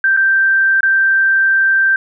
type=tone with dropouts; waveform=sine; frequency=1568 Hz; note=G6; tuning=in tune; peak=-9 dBFS; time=0.04-1.96 s; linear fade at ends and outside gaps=2 ms; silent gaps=0.166-0.172 / 0.807-0.831 s; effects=none